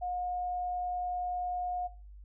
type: tone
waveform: sine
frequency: 719 Hz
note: F#5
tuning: 50 cents flat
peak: -32 dBFS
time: 0.01-1.88 s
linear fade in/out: 20 ms
effects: noise-tail reverb RT60 0.4 s tail -20 dB re dry + added 50 Hz sine -47 dBFS peak until 2.24 s